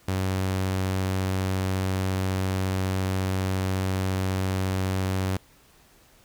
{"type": "tone", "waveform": "sawtooth", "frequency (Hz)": 94.5, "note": "F#2", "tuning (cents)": 37, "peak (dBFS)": -20, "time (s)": [0.08, 5.37], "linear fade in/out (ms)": 5, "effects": ["pink hiss -57 dBFS RMS until 6.24 s"]}